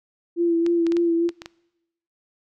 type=tone with vibrato; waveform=sine; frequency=338.3 Hz; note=E4; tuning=45 cents sharp; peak=-17 dBFS; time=0.36-1.31 s; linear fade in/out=50 ms; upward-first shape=sine; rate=3.5 Hz; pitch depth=27 cents each way
type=clicks; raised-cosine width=0.2 ms; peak=-17 dBFS; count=7; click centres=0.664 / 0.867 / 0.921 / 0.968 / 1.291 / 1.419 / 1.459 s
effects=noise-tail reverb RT60 0.9 s tail -23 dB re dry